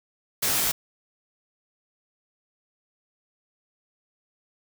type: noise with comb filter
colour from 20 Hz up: white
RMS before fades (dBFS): -24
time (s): 0.42-0.72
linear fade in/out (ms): 10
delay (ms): 17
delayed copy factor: -0.9
effects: none